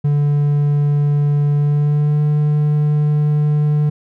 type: tone with pitch glide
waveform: triangle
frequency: 145.5 to 149.07 Hz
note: D3 to D3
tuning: -16 to +26 cents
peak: -10 dBFS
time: 0.04-3.9 s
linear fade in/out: 10 ms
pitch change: +42 cents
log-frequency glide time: 1.55-2.23 s
effects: none